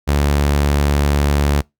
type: tone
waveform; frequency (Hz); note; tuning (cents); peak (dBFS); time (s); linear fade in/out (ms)
sawtooth; 72; D2; -34; -9; 0.07-1.62; 20
effects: noise-tail reverb RT60 0.2 s tail -26 dB re dry